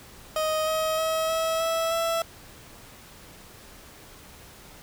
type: tone with pitch steps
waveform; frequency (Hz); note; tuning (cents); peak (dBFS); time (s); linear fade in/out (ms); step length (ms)
30% pulse; 625 / 632.6 / 640.3 / 648.2 / 656.1 / 664.1; D#5 / D#5 / D#5 / E5 / E5 / E5; +8 / +29 / +49 / -29 / -8 / +13; -21; 0.36-2.22; 2; 310
effects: pink hiss -48 dBFS RMS until 4.82 s